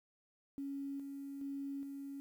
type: tone with tremolo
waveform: sine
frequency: 277.9 Hz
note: C#4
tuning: 4 cents sharp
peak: -39 dBFS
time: 0.58-2.2 s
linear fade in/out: 0 ms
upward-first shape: square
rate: 1.2 Hz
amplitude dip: 35%
effects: 11-bit